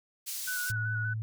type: high-pass noise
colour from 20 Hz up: pink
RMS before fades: -37 dBFS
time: 0.26-0.72 s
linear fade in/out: 20 ms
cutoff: 5500 Hz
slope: 12 dB/octave
type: tone with vibrato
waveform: sine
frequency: 1480 Hz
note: F#6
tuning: in tune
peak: -32 dBFS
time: 0.47-1.14 s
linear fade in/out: 10 ms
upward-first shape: square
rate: 5.2 Hz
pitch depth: 21 cents each way
type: tone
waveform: sine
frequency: 110 Hz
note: A2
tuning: in tune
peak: -31 dBFS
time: 0.7-1.22 s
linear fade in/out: 0 ms
effects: none